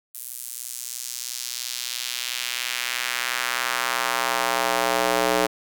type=tone with high-pass filter sweep; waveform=square; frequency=61.5 Hz; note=B1; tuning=7 cents flat; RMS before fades=-26 dBFS; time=0.14-5.47 s; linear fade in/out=10 ms; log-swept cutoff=11000 to 460 Hz; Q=1.2; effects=none